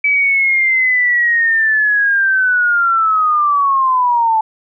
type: linear sweep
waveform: sine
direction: down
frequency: 2300 to 869 Hz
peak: -10 dBFS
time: 0.04-4.41 s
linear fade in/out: 5 ms
effects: none